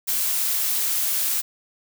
blue noise, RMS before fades -23 dBFS, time 0.07-1.42 s, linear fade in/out 20 ms, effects none

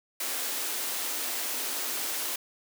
white high-pass noise, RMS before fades -32 dBFS, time 0.2-2.36 s, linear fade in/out 5 ms, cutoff 230 Hz, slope 96 dB/octave, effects none

